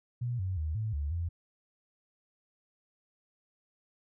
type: tone with pitch steps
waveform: sine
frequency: 121.3 / 93.5 / 77.8 / 109.1 / 72.5 / 85 Hz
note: B2 / F#2 / D#2 / A2 / D2 / F2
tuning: -31 / +19 / 0 / -14 / -22 / -46 cents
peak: -30 dBFS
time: 0.21-1.29 s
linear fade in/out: 10 ms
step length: 180 ms
effects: none